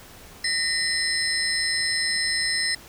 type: tone cluster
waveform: sine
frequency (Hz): 1847 / 2008 / 4110 / 5250 / 8700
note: A#6 / B6 / C8 / E8 / C#9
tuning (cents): -16 / +28 / -32 / -8 / -33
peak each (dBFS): -28 / -30 / -31 / -25 / -31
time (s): 0.44-2.75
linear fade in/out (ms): 5
effects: pink hiss -46 dBFS RMS until 2.88 s